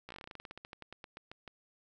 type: slowing click train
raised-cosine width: 0.3 ms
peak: -30 dBFS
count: 23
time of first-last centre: 0.09-1.478 s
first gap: 15 ms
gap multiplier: 1.12
effects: none